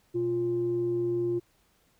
sine tone pair together, 123.85 / 349.2 Hz, B2 / F4, +5 / 0 cents, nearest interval octave + tritone, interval 1795 cents, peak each -35 / -25 dBFS, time 0.14-1.4 s, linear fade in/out 20 ms, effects tanh soft clip ceiling -19 dBFS + pink hiss -67 dBFS RMS until 1.99 s

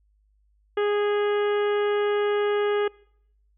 harmonic tone, 412.9 Hz, G#4, 10 cents flat, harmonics 1 / 2 / 3 / 4 / 5 / 6 / 7 / 8, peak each -21 / -34 / -33 / -35 / -39 / -46 / -41 / -46 dBFS, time 0.77-2.88 s, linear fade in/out 5 ms, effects noise-tail reverb RT60 0.7 s tail -24 dB re dry + added 51 Hz sine -61 dBFS peak until 3.57 s

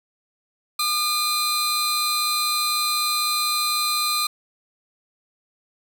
sawtooth tone pair together, 1211 / 4078 Hz, D#6 / C8, -47 / -45 cents, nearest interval octave + major sixth, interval 2102 cents, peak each -20 / -20 dBFS, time 0.79-4.27 s, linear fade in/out 5 ms, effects none

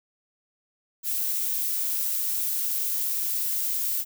violet noise, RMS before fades -27 dBFS, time 1.03-4.05 s, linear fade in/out 50 ms, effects none

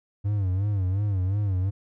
triangle tone with vibrato, 97.7 Hz, G2, 5 cents flat, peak -20 dBFS, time 0.24-1.71 s, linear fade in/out 20 ms, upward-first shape sine, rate 2.8 Hz, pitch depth 120 cents each way, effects none

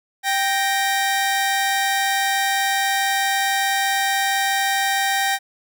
sawtooth tone pair together, 784 / 1864.7 Hz, G5 / A#6, 0 / 0 cents, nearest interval octave + minor third, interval 1500 cents, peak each -16 / -19 dBFS, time 0.23-5.39 s, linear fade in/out 50 ms, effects none

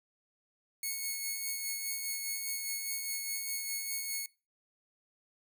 5% pulse tone with tremolo, 2199 Hz, C#7, 14 cents flat, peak -23 dBFS, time 0.83-4.26 s, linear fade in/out 2 ms, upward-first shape sine, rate 4.9 Hz, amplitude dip 35%, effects noise-tail reverb RT60 0.3 s tail -20 dB re dry

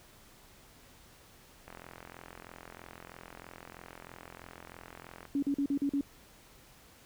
click train, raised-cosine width 0.5 ms, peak -31 dBFS, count 155, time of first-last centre 1.68-5.253 s, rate 43.1 Hz
sine tone bursts, 281.2 Hz, C#4, 25 cents sharp, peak -27 dBFS, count 6, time 5.35-6.01 s, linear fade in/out 2 ms, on 75 ms, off 42 ms
effects pink hiss -58 dBFS RMS until 7.05 s

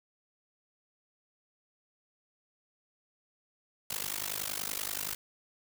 white noise with amplitude modulation, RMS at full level -32 dBFS, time 3.9-5.15 s, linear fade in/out 5 ms, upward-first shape sine, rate 50.6 Hz, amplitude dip 100%, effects none

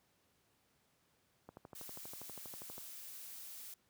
click train, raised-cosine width 1 ms, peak -36 dBFS, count 17, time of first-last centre 1.49-2.78 s, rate 12.4 Hz
blue noise, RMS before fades -50 dBFS, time 1.75-3.74 s, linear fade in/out 2 ms
effects pink hiss -75 dBFS RMS until 3.89 s + high-pass 80 Hz 12 dB/octave

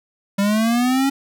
square linear sweep, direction up, 196 to 277.2 Hz, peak -16 dBFS, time 0.38-1.1 s, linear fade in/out 10 ms, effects none

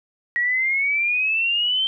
sine exponential sweep, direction up, 1900 to 3136 Hz, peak -18 dBFS, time 0.36-1.87 s, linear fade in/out 0 ms, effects none

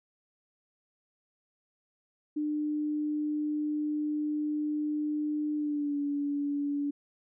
sine tone with pitch glide, 300 to 286.8 Hz, D4 to D4, +37 to -41 cents, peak -28 dBFS, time 2.36-6.91 s, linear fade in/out 10 ms, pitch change -78 cents, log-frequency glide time 5.56-5.97 s, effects none

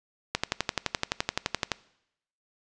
click train, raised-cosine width 0.2 ms, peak -7 dBFS, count 17, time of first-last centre 0.35-1.718 s, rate 11.7 Hz, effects noise-tail reverb RT60 0.8 s tail -21 dB re dry + resampled to 22050 Hz

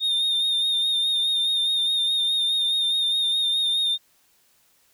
sine tone with vibrato, 3660 Hz, A#7, 32 cents flat, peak -17 dBFS, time 0-3.98 s, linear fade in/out 50 ms, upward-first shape sine, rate 4.8 Hz, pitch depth 35 cents each way, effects tanh soft clip ceiling -19 dBFS + white hiss -62 dBFS RMS until 4.93 s

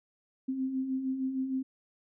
sine beating tone pair, 257.4 / 263.9 Hz, C4 / C4, -28 / +15 cents, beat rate 6.5 Hz, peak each -39 / -30 dBFS, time 0.48-1.63 s, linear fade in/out 10 ms, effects none

